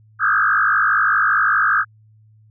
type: tone with frequency modulation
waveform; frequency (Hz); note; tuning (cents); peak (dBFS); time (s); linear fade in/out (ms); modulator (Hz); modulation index
sine; 1426; F6; +36; -13; 0.19-1.85; 50; 52.5; 4.2
effects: added 108 Hz sine -48 dBFS peak until 2.5 s